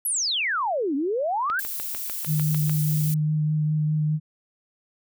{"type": "exponential two-way sweep", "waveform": "sine", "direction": "down then up", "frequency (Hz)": [11930, 264.6, 1651], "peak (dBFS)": -22, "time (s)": [0.05, 1.6], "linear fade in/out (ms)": 5, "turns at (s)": 0.95}
{"type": "click train", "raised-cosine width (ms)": 0.3, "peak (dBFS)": -19, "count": 9, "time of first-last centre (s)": [1.5, 2.696], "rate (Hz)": 6.69}
{"type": "noise", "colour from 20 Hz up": "violet", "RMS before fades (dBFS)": -31, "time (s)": [1.59, 3.14], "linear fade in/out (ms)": 0}
{"type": "tone with vibrato", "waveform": "sine", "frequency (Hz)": 153.1, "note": "D#3", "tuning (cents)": -28, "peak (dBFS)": -20, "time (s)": [2.26, 4.2], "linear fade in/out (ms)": 50, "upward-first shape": "sine", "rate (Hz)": 4.9, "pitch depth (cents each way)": 14}
{"effects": []}